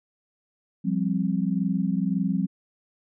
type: chord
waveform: sine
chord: F suspended second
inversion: none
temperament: just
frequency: 174.61 / 196.44 / 261.9 Hz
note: F3 / G3 / C4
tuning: 0 / +4 / +2 cents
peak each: -26 / -25 / -29 dBFS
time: 0.84-2.47 s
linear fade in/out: 20 ms
effects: none